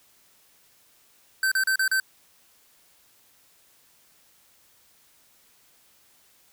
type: tone bursts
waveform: square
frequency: 1546 Hz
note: G6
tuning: 24 cents flat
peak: -21 dBFS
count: 5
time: 1.43-2 s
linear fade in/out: 2 ms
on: 86 ms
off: 35 ms
effects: white hiss -60 dBFS RMS until 6.52 s